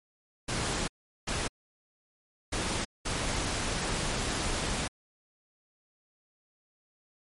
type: noise bursts at uneven times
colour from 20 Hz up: pink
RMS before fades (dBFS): -31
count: 4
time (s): 0.48-0.88 / 1.27-1.48 / 2.52-2.85 / 3.05-4.88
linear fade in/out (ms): 10
effects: low-pass 11000 Hz 12 dB/octave + MP3 48 kbps